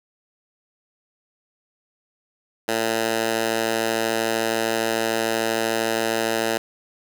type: tone with high-pass filter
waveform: 10% pulse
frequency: 113.1 Hz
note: A2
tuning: 48 cents sharp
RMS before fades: -23 dBFS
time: 2.68-6.58 s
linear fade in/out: 5 ms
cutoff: 340 Hz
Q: 0.57
effects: none